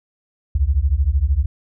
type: beating tone pair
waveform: sine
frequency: 63.3 / 76.3 Hz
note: B1 / D#2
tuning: +43 / -33 cents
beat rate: 13 Hz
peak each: -17 dBFS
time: 0.55-1.46 s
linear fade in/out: 5 ms
effects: none